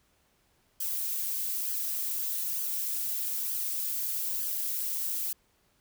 violet noise with flanger, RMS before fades -32 dBFS, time 0.8-5.33 s, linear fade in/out 5 ms, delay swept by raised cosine 0.64 to 5.14 ms, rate 1.1 Hz, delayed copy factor +0.55, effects pink hiss -69 dBFS RMS until 5.8 s

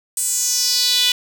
sawtooth tone with high-pass filter sweep, 493.9 Hz, B4, in tune, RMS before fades -18 dBFS, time 0.17-1.12 s, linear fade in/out 2 ms, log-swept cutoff 8700 to 3200 Hz, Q 4, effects none

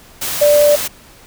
sine tone in noise, 587.3 Hz, D5, in tune, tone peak -7 dBFS, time 0.41-0.76 s, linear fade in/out 10 ms, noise white, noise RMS -21 dBFS, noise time 0.21-0.88 s, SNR +11 dB, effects pink hiss -43 dBFS RMS until 1.26 s

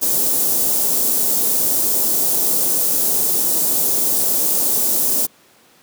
white band-stop noise, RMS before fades -17 dBFS, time 0.01-5.27 s, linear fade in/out 20 ms, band 530 to 7900 Hz, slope 12 dB/octave, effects pink hiss -51 dBFS RMS until 5.82 s + high-pass 200 Hz 12 dB/octave

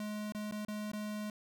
square tone with dropouts, 210.7 Hz, G#3, 25 cents sharp, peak -38 dBFS, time 0-1.3 s, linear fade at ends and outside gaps 2 ms, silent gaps 0.322-0.348 / 0.512-0.522 / 0.65-0.683 / 0.917-0.933 s, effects none

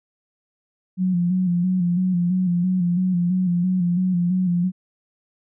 sine tone with vibrato, 179.6 Hz, F3, 49 cents sharp, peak -17 dBFS, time 0.97-4.72 s, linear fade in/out 50 ms, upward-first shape square, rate 3 Hz, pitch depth 49 cents each way, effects none

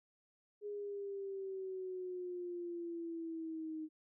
sine exponential sweep, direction down, 415.3 to 311.1 Hz, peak -40 dBFS, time 0.61-3.89 s, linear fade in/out 50 ms, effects none

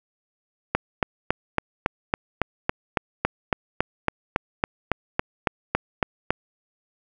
click train, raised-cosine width 0.5 ms, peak -4 dBFS, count 21, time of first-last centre 0.75-6.306 s, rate 3.6 Hz, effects none

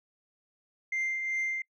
sine tone with tremolo, 2093 Hz, C7, in tune, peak -25 dBFS, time 0.92-1.62 s, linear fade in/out 5 ms, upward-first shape triangle, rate 2.6 Hz, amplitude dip 50%, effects noise-tail reverb RT60 0.1 s tail -26 dB re dry + tanh soft clip ceiling -26 dBFS

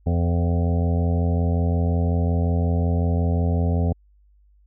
harmonic tone with a mistuned harmonic, 85.5 Hz, F2, 36 cents flat, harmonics 1 / 2 / 3 / 5 / 6 / 7 / 8 / 9, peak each -19 / -25 / -29 / -33 / -35 / -36 / -37 / -38 dBFS, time 0.06-3.93 s, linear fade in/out 10 ms, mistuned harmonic 8, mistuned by +17 cents, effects added 50 Hz sine -53 dBFS peak until 4.66 s

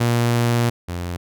sawtooth tone pair in turn, 118.8 / 87.56 Hz, A#2 / F2, +33 / +5 cents, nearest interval perfect fourth, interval 528 cents, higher first, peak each -12 / -21 dBFS, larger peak first, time 0-0.7 / 0.88-1.17 s, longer first, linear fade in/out 10 ms, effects none

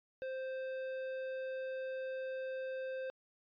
sine tone with tanh clipping, 523 Hz, C5, 1 cent flat, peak -40 dBFS, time 0.22-3.1 s, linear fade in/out 0 ms, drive 12 dB, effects resampled to 11025 Hz

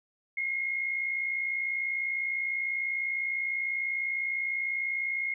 sine tone pair together, 2093 / 2153 Hz, C7 / C7, 0 / +49 cents, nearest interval unison, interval 49 cents, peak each -36 / -29 dBFS, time 0.37-5.34 s, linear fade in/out 5 ms, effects none

